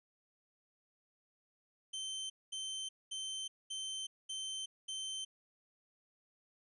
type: tone bursts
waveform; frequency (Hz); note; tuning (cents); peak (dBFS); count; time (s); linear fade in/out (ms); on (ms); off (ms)
sawtooth; 3100; G7; -20; -36; 6; 1.93-5.25; 10; 370; 220
effects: resampled to 24000 Hz